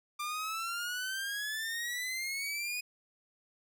sawtooth exponential sweep, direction up, 1187 to 2489 Hz, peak -31 dBFS, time 0.19-2.81 s, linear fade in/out 10 ms, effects none

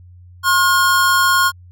square tone pair together, 1072 / 1430.9 Hz, C6 / F6, +42 / +42 cents, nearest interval perfect fourth, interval 500 cents, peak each -15 dBFS, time 0.43-1.52 s, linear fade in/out 50 ms, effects added 89 Hz sine -39 dBFS peak until 1.71 s

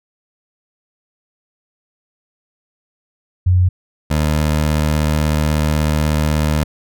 sine / 20% pulse tone pair in turn, 90.8 / 76.35 Hz, F#2 / D#2, -32 / -32 cents, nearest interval minor third, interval 300 cents, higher first, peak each -9 dBFS, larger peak neither, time 3.46-3.69 / 4.1-6.64 s, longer second, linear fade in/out 10 ms, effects none

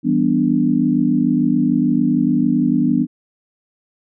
sine chord, E minor seventh, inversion none, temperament equal, 164.81 / 196 / 246.9 / 293.7 Hz, E3 / G3 / B3 / D4, 0 / 0 / 0 / 0 cents, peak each -22 / -21 / -16 / -18 dBFS, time 0.03-3.07 s, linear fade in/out 50 ms, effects none

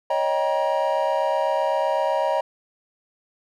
triangle chord, Eb dominant seventh, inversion third, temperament equal with one note detuned, 554.4 / 622.3 / 784 / 950.3 Hz, Db5 / Eb5 / G5 / Bb5, 0 / 0 / 0 / +33 cents, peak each -23 / -22 / -26 / -23 dBFS, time 0.1-2.41 s, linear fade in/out 5 ms, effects none

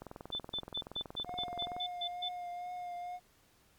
click train, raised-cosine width 1 ms, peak -30 dBFS, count 38, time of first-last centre 0.02-1.765 s, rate 21.2 Hz
sine tone bursts, 3520 Hz, A7, in tune, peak -34 dBFS, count 10, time 0.32-2.29 s, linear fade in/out 10 ms, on 71 ms, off 140 ms
triangle tone with vibrato, 712 Hz, F5, 33 cents sharp, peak -37 dBFS, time 1.25-3.2 s, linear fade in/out 50 ms, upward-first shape triangle, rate 2.2 Hz, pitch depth 26 cents each way
effects pink hiss -67 dBFS RMS until 3.78 s + MP3 96 kbps

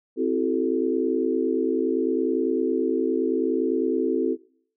sine chord, F# half-diminished seventh, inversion second, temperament equal with one note detuned, 261.6 / 329.6 / 379.3 / 440 Hz, C4 / E4 / F#4 / A4, 0 / 0 / +43 / 0 cents, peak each -26 dBFS, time 0.16-4.37 s, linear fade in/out 50 ms, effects noise-tail reverb RT60 0.6 s tail -24 dB re dry

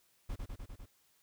brown noise with echo, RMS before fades -38 dBFS, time 0.29-0.36 s, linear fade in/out 10 ms, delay 100 ms, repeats 5, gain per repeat -2 dB, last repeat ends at 0.86 s, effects white hiss -71 dBFS RMS until 1.22 s

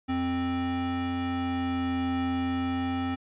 square tone pair together, 87.31 / 262.4 Hz, F2 / C4, 0 / +5 cents, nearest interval octave + perfect fifth, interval 1905 cents, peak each -36 / -28 dBFS, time 0.08-3.16 s, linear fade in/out 20 ms, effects resampled to 8000 Hz

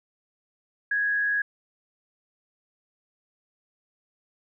sine tone with frequency modulation, 1661.2 Hz, G#6, in tune, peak -22 dBFS, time 0.91-1.42 s, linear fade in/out 5 ms, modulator 98.2 Hz, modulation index 0.38, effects none

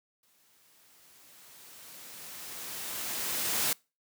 white noise with exponential growth, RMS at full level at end -28 dBFS, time 0.23-3.73 s, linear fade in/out 2 ms, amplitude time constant 760 ms, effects noise-tail reverb RT60 0.3 s tail -26 dB re dry + high-pass 100 Hz 12 dB/octave

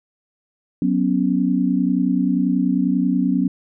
sine chord, F# suspended fourth, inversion none, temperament equal, 185 / 246.9 / 277.2 Hz, F#3 / B3 / C#4, 0 / 0 / 0 cents, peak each -20 dBFS, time 0.82-3.48 s, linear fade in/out 2 ms, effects none

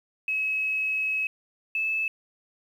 sine tone pair in turn, 2568 / 2614 Hz, E7 / E7, -46 / -15 cents, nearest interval unison, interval 31 cents, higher second, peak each -24 / -24 dBFS, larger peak neither, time 0.28-1.27 / 1.75-2.08 s, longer first, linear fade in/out 2 ms, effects 9-bit

